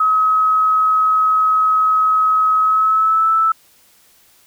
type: tone with pitch glide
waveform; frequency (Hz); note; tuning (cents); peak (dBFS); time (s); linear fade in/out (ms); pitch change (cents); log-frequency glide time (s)
sine; 1276 to 1315.7; D#6 to E6; +43 to -4; -11; 0-3.52; 5; +53; 2.61-3.31
effects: white hiss -52 dBFS RMS until 4.46 s